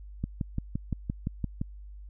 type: click train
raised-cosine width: 5 ms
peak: -17 dBFS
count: 9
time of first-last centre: 0.24-1.615 s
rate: 5.82 Hz
effects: added 50 Hz sine -42 dBFS peak until 2.09 s